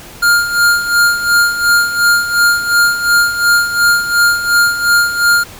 square tone with tremolo, 1407 Hz, F6, 12 cents sharp, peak -7 dBFS, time 0.22-5.44 s, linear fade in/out 10 ms, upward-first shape sine, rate 2.8 Hz, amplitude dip 70%, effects pink hiss -34 dBFS RMS until 5.59 s

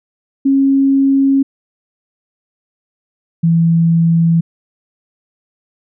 sine tone pair in turn, 272.8 / 166.24 Hz, C#4 / E3, -28 / +15 cents, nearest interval major sixth, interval 857 cents, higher first, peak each -8 dBFS, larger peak neither, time 0.45-1.43 / 3.43-4.41 s, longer neither, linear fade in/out 10 ms, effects none

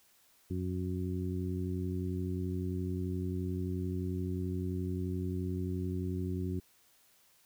harmonic tone, 91.5 Hz, F#2, 19 cents flat, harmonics 1 / 2 / 3 / 4, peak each -35 / -38 / -40 / -41 dBFS, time 0.5-6.6 s, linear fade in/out 10 ms, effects white hiss -66 dBFS RMS until 7.45 s

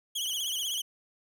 sawtooth tone with vibrato, 3136 Hz, G7, in tune, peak -27 dBFS, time 0.15-0.82 s, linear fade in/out 10 ms, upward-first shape triangle, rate 16 Hz, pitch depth 140 cents each way
click train, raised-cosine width 0.2 ms, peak -36 dBFS, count 15, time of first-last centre 0.26-0.777 s, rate 27.1 Hz
effects none

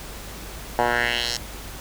10% pulse tone with band-pass filter sweep, 120 Hz, B2, 49 cents flat, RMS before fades -23 dBFS, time 0.79-1.37 s, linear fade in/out 0 ms, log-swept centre 880 to 5700 Hz, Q 2.4, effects added 50 Hz sine -38 dBFS peak until 1.8 s + pink hiss -38 dBFS RMS until 1.8 s

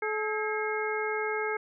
harmonic tone with a mistuned harmonic, 430 Hz, A4, 40 cents flat, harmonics 1 / 2 / 3 / 4 / 5, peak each -31 / -36 / -37 / -36 / -35 dBFS, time 0.02-1.57 s, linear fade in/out 5 ms, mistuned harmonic 4, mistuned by -100 cents, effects none

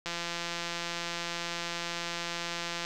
click train, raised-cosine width 0.2 ms, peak -17 dBFS, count 478, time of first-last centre 0.06-2.849 s, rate 171 Hz, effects none

